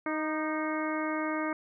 harmonic tone with a mistuned harmonic, 311.1 Hz, D#4, in tune, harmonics 1 / 2 / 3 / 4 / 5 / 6 / 7, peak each -32 / -36 / -39 / -37 / -40 / -43 / -40 dBFS, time 0.06-1.53 s, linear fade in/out 2 ms, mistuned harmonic 4, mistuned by -29 cents, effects none

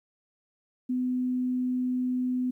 sine tone, 252 Hz, B3, 35 cents sharp, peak -25 dBFS, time 0.89-2.51 s, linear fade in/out 10 ms, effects 11-bit

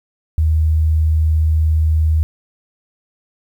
sine tone, 78.6 Hz, D#2, 18 cents sharp, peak -11 dBFS, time 0.38-2.23 s, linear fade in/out 0 ms, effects 8-bit

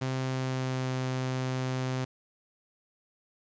sawtooth tone with pitch glide, 130.81 to 129.31 Hz, C3 to C3, 0 to -20 cents, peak -25 dBFS, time 0.01-2.05 s, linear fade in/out 10 ms, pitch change -20 cents, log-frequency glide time 0.2-0.92 s, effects resampled to 16000 Hz + 10-bit

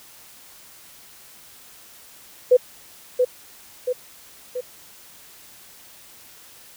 sine tone with echo, 500 Hz, B4, 21 cents sharp, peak -9 dBFS, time 2.51-2.57 s, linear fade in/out 10 ms, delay 680 ms, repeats 3, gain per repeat -5 dB, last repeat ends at 4.61 s, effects white hiss -47 dBFS RMS until 6.76 s

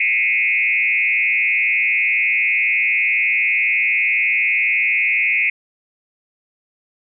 sine tone with frequency modulation, 2322 Hz, D7, 20 cents flat, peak -14 dBFS, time 0-5.5 s, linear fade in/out 5 ms, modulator 112 Hz, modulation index 2.3, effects none

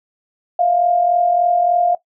sine tone pair together, 660 / 703.4 Hz, E5 / F5, +2 / +12 cents, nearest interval minor second, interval 110 cents, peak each -19 / -13 dBFS, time 0.59-1.95 s, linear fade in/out 5 ms, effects noise-tail reverb RT60 0.1 s tail -17 dB re dry

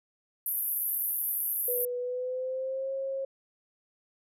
pink band-pass noise, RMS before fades -31 dBFS, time 0.46-1.85 s, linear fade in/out 2 ms, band 11000 to 14000 Hz, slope 96 dB/octave
sine tone with pitch glide, 491.7 to 539.3 Hz, B4 to C#5, -8 to -48 cents, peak -30 dBFS, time 1.68-3.25 s, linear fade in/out 5 ms, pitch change +160 cents, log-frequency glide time 1.98-2.92 s
effects none

